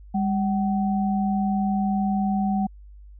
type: tone pair together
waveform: sine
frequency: 200.7 / 757.7 Hz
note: G3 / F#5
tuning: +41 / +41 cents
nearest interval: octave + major seventh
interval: 2300 cents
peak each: -21 / -27 dBFS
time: 0.14-2.67 s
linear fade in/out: 10 ms
effects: added 50 Hz sine -42 dBFS peak until 3.19 s